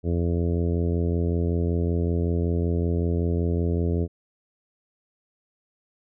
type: harmonic tone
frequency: 85.3 Hz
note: F2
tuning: 40 cents flat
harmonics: 1 / 2 / 3 / 4 / 5 / 6 / 7 / 8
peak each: -23 / -28 / -31 / -32 / -31 / -39 / -41 / -46 dBFS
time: 0.03-4.08 s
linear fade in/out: 50 ms
effects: none